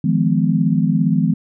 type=chord; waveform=sine; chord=F half-diminished seventh; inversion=third; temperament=just; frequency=157.15 / 174.61 / 209.5 / 251.4 Hz; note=Eb3 / F3 / Ab3 / Cb4; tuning=+18 / 0 / +15 / +31 cents; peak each=-18 / -18 / -19 / -20 dBFS; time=0.04-1.34 s; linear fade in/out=5 ms; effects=none